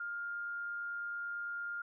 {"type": "tone with amplitude modulation", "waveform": "sine", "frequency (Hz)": 1406, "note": "F6", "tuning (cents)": 11, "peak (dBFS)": -36, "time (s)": [0, 1.82], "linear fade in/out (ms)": 5, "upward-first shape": "sine", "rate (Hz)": 109, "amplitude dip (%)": 25, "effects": []}